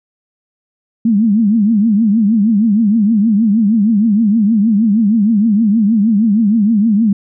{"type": "tone with vibrato", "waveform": "sine", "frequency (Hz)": 214.7, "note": "A3", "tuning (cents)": -42, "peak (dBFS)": -8, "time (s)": [1.05, 7.13], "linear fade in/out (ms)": 5, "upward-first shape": "triangle", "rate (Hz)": 6.4, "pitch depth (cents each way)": 180, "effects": []}